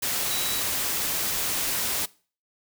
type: tone in noise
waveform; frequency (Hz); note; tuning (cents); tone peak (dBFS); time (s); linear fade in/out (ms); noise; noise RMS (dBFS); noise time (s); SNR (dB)
sine; 3910; B7; -18; -32; 0.3-0.61; 10; white; -27; 0.02-2.06; -8
effects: noise-tail reverb RT60 0.4 s tail -22 dB re dry